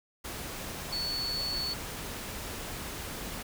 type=tone in noise; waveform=sine; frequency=4435 Hz; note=C#8; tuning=in tune; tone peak=-31 dBFS; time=0.92-1.74 s; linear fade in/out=10 ms; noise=pink; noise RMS=-39 dBFS; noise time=0.24-3.43 s; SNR=+5 dB; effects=none